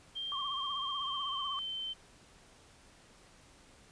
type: tone with pitch glide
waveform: sine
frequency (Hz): 3177 to 3092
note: G7 to G7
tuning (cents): +23 to -24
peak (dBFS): -36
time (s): 0.15-1.94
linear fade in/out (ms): 20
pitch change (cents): -47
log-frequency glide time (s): 0.92-1.63
type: tone with vibrato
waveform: sine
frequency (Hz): 1108.7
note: C#6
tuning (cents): 0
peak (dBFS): -37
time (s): 0.32-1.59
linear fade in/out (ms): 0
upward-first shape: triangle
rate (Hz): 16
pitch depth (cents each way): 110
effects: pink hiss -60 dBFS RMS until 3.91 s + resampled to 22050 Hz